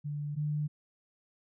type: tone pair in turn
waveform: sine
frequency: 146.83 / 149.4 Hz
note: D3 / D3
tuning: 0 / +30 cents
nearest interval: unison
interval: 30 cents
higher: second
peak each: -33 / -29 dBFS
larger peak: second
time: 0.04-0.36 / 0.36-0.68 s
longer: neither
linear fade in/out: 20 ms
effects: none

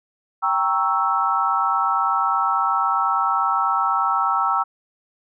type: chord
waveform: sine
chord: G diminished seventh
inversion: none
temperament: equal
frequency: 784 / 932.3 / 1108.7 / 1318.5 Hz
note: G5 / Bb5 / Db6 / Fb6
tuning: 0 / 0 / 0 / 0 cents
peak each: -24 / -24 / -25 / -20 dBFS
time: 0.42-4.64 s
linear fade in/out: 20 ms
effects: none

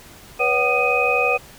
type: tone cluster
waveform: sine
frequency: 490.1 / 562 / 750 / 1225 / 2507 Hz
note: B4 / C#5 / F#5 / D#6 / D#7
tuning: -13 / +24 / +23 / -27 / +12 cents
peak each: -22 / -25 / -23 / -26 / -19 dBFS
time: 0.39-1.38 s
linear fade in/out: 20 ms
effects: pink hiss -44 dBFS RMS until 1.58 s

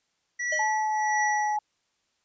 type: tone with tremolo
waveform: square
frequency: 1945 Hz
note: B6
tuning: 27 cents flat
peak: -25 dBFS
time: 0.39-1.57 s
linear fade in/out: 10 ms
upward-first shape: triangle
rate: 1.5 Hz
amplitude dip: 85%
type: tone with exponential decay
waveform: square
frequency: 617 Hz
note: D#5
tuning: 15 cents flat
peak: -28 dBFS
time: 0.52-0.77 s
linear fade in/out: 5 ms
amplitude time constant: 54 ms
type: tone with pitch glide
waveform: sine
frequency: 864 to 844.8 Hz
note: A5 to G#5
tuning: -32 to +29 cents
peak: -24 dBFS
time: 0.59-1.59 s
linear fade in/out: 5 ms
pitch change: -39 cents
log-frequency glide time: 0.81-1.32 s
effects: white hiss -73 dBFS RMS until 2.24 s + resampled to 16000 Hz

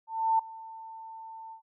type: tone with ADSR envelope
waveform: sine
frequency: 895 Hz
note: A5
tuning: 29 cents sharp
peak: -20 dBFS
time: 0.07-1.62 s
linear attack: 320 ms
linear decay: 5 ms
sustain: -21 dB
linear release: 100 ms
effects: none

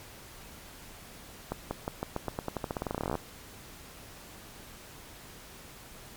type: accelerating click train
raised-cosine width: 1 ms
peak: -17 dBFS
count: 26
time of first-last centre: 1.52-3.153 s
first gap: 190 ms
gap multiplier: 0.89
effects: pink hiss -49 dBFS RMS until 6.16 s + MP3 96 kbps

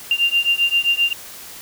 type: beating tone pair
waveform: sine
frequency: 2785 / 2792.6 Hz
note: F7 / F7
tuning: -5 / -1 cents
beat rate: 7.6 Hz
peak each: -18 / -18 dBFS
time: 0.11-1.13 s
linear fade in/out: 2 ms
effects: white hiss -37 dBFS RMS until 1.61 s

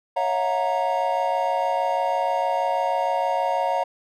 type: chord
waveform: triangle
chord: F# dominant seventh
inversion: second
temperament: equal with one note detuned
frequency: 554.4 / 659.3 / 725.6 / 932.3 Hz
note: C#5 / E5 / F#5 / A#5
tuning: 0 / 0 / -34 / 0 cents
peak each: -25 / -26 / -23 / -23 dBFS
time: 0.16-3.84 s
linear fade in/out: 10 ms
effects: none

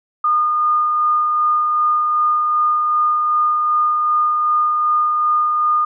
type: tone with tremolo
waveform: sine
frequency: 1220 Hz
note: D#6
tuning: 34 cents flat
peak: -12 dBFS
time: 0.24-5.85 s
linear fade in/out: 5 ms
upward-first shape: sine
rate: 2.6 Hz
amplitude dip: 25%
effects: none

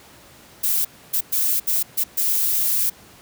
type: noise bursts at uneven times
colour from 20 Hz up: violet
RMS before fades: -20 dBFS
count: 6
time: 0.63-0.85 / 1.13-1.21 / 1.32-1.6 / 1.67-1.83 / 1.97-2.04 / 2.17-2.9 s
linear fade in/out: 10 ms
effects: pink hiss -47 dBFS RMS until 3.21 s + high-pass 80 Hz 12 dB/octave

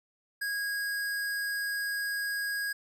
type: tone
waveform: square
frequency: 1644 Hz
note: G#6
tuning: 18 cents flat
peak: -31 dBFS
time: 0.41-2.73 s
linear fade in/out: 10 ms
effects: none

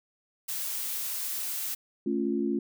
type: noise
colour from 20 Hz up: blue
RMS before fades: -33 dBFS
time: 0.48-1.75 s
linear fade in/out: 10 ms
type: chord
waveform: sine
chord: A augmented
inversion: none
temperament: equal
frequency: 220 / 277.2 / 349.2 Hz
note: A3 / C#4 / E#4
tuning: 0 / 0 / 0 cents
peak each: -30 dBFS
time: 2.06-2.59 s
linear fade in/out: 5 ms
effects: none

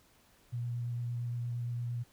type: tone with vibrato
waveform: sine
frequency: 120 Hz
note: B2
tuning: 49 cents flat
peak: -33 dBFS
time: 0.52-2.04 s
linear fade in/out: 20 ms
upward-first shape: square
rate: 8.7 Hz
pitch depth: 10 cents each way
effects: pink hiss -65 dBFS RMS until 2.12 s

